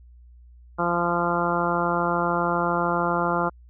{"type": "harmonic tone", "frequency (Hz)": 172.8, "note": "F3", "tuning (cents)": -18, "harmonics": [1, 2, 3, 4, 5, 6, 7, 8], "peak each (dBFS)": [-29, -29, -29, -29, -29, -29, -29, -29], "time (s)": [0.78, 3.5], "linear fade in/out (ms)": 20, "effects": ["added 60 Hz sine -46 dBFS peak until 3.69 s"]}